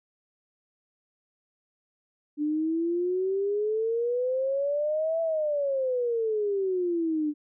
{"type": "exponential two-way sweep", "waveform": "sine", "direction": "up then down", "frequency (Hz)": [293.4, 664, 293.4], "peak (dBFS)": -24, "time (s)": [2.37, 7.34], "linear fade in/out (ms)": 50, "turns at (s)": 5.21, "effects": []}